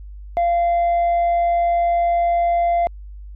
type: tone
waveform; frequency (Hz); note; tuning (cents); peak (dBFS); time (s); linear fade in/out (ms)
sine; 690; F5; -21; -12; 0.37-2.87; 0
effects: tanh soft clip ceiling -14 dBFS + added 50 Hz sine -33 dBFS peak until 3.35 s